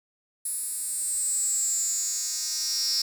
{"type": "tone with high-pass filter sweep", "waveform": "10% pulse", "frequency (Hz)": 311.1, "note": "D#4", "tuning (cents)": 0, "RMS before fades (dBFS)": -28, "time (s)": [0.45, 3.02], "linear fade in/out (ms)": 5, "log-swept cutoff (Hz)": [10000, 5300], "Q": 9.9, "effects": []}